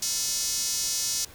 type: tone with high-pass filter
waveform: square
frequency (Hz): 196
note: G3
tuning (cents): 0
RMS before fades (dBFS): -28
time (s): 0.02-1.25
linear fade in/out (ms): 5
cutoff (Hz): 5700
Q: 2.3
effects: pink hiss -49 dBFS RMS until 1.34 s

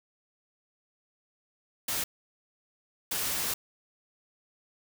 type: noise bursts at uneven times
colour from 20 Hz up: white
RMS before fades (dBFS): -31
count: 2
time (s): 1.88-2.04 / 3.11-3.54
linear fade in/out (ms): 5
effects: none

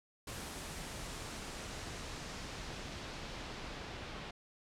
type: noise with low-pass filter sweep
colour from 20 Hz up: pink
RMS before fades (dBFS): -45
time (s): 0.27-4.31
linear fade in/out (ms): 5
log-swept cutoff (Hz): 11000 to 3700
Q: 0.95
effects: none

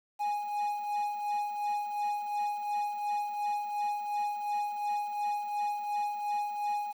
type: tone with tremolo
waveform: triangle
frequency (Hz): 828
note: G#5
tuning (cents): -5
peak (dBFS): -26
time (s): 0.19-6.93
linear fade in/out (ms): 20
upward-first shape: sine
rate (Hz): 2.8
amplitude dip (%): 50
effects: 9-bit

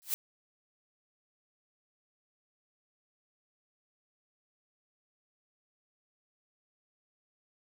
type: noise with exponential growth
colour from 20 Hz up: blue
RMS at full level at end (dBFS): -27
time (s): 0.02-0.14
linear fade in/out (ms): 0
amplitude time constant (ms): 26
effects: none

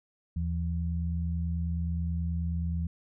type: tone pair together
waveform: sine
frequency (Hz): 80.03 / 169.4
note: D#2 / E3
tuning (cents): +49 / +48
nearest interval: octave + minor second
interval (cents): 1299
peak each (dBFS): -29 / -33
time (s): 0.36-2.87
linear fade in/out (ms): 5
effects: none

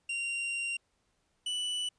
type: tone pair in turn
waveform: 45% pulse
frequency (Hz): 2766 / 2969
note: F7 / F#7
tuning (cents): -17 / +5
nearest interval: minor second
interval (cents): 122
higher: second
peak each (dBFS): -32 / -31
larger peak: second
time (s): 0.09-0.77 / 1.46-1.89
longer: first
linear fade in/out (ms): 5
effects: pink hiss -75 dBFS RMS until 1.98 s + resampled to 22050 Hz

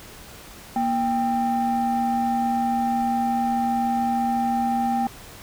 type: tone pair together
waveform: sine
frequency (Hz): 236.5 / 790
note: A#3 / G5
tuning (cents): +25 / +13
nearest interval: octave + major sixth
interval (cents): 2088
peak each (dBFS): -22 / -20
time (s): 0.76-5.07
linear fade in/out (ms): 2
effects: tanh soft clip ceiling -16 dBFS + pink hiss -43 dBFS RMS until 5.42 s

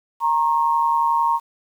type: tone pair together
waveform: sine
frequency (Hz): 932.3 / 1083.4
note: A#5 / C#6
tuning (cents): 0 / -40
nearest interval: minor third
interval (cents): 260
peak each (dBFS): -17 / -21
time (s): 0.2-1.4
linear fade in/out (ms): 50
effects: 8-bit

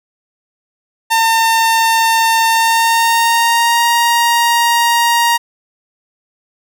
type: tone with pitch glide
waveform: sawtooth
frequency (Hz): 905 to 939.6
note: A5 to A#5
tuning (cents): +48 to +13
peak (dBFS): -6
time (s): 1.1-5.38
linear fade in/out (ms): 20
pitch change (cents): +65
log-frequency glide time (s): 2.48-3.87
effects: none

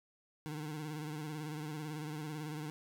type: tone with vibrato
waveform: 25% pulse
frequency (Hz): 152.4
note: D#3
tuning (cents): -36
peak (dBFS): -36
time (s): 0.46-2.7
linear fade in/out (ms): 0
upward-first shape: sine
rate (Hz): 18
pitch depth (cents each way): 61
effects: none

